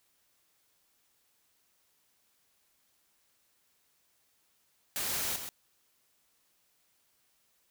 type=noise with echo; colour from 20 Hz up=white; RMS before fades=-34 dBFS; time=4.96-5.36 s; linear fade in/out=0 ms; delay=130 ms; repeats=1; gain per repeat=-7 dB; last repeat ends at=5.49 s; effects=white hiss -72 dBFS RMS until 7.7 s